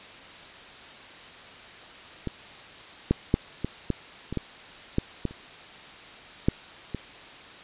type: clicks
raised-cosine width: 3 ms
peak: -16 / -7 / -6 / -14 / -11 / -19 / -14 / -9 / -13 / -30 / -6 / -17 dBFS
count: 12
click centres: 2.273 / 3.11 / 3.341 / 3.646 / 3.903 / 4.326 / 4.373 / 4.984 / 5.253 / 5.31 / 6.485 / 6.947 s
effects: white hiss -45 dBFS RMS until 7.63 s + resampled to 8000 Hz